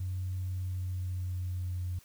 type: tone with pitch glide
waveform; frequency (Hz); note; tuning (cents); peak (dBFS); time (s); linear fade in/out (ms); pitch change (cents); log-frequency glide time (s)
sine; 92.5 to 90.07; F#2 to F#2; 0 to -46; -31; 0-1.99; 5; -46; 0.32-1.82
effects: tanh soft clip ceiling -27 dBFS + white hiss -60 dBFS RMS until 2.04 s